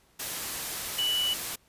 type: tone in noise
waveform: sine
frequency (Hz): 2960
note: F#7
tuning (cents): 0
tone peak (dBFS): -25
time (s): 0.98-1.34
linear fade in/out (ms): 10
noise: white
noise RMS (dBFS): -34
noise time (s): 0.19-1.56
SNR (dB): +6
effects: pink hiss -64 dBFS RMS until 1.68 s + resampled to 32000 Hz